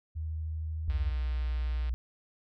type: tone with vibrato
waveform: sine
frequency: 79 Hz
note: D#2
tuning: 27 cents sharp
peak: -32 dBFS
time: 0.15-1.12 s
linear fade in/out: 20 ms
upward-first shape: sine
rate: 13 Hz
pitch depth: 9 cents each way
type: tone with pitch glide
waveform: sine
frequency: 62 to 60.17 Hz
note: B1 to B1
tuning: +7 to -44 cents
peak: -28 dBFS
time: 0.88-1.94 s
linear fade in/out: 0 ms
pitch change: -51 cents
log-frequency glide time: 1.16-1.52 s
type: click train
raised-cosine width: 0.3 ms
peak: -34 dBFS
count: 152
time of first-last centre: 0.9-1.893 s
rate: 152 Hz
effects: none